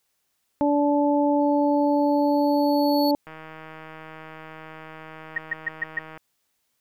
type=harmonic tone; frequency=289.5 Hz; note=D4; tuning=25 cents flat; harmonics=1 / 2 / 3; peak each=-20 / -23 / -25 dBFS; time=0.61-3.15 s; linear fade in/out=0 ms
type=tone with exponential growth; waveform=square; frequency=4422 Hz; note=C#8; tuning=5 cents flat; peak=-28 dBFS; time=1.4-3.11 s; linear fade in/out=2 ms; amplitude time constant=370 ms
type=click train; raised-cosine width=0.5 ms; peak=-26 dBFS; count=460; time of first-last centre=3.27-6.175 s; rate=158 Hz
type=tone bursts; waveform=sine; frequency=1864.7 Hz; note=A#6; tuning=in tune; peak=-21 dBFS; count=5; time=5.36-5.99 s; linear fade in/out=5 ms; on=22 ms; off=130 ms
effects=white hiss -73 dBFS RMS until 6.8 s